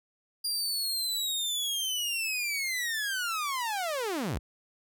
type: linear sweep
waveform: sawtooth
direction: down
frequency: 4817 to 40.45 Hz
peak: -26 dBFS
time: 0.44-4.39 s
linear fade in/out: 10 ms
effects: none